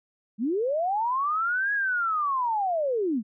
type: linear two-way sweep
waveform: sine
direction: up then down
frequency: 196 to 1676 to 196 Hz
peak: -23 dBFS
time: 0.38-3.23 s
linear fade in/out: 50 ms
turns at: 1.73 s
effects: none